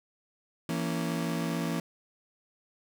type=chord; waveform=35% pulse; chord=A# diminished; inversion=second; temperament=just; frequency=167.82 / 233.1 / 279.7 Hz; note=E3 / A#3 / C#4; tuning=+31 / 0 / +16 cents; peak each=-30 / -33 / -34 dBFS; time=0.69-1.8 s; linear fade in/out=2 ms; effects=none